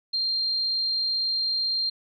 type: tone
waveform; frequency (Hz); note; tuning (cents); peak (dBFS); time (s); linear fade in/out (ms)
sine; 4186; C8; 0; -23; 0.13-1.9; 10
effects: none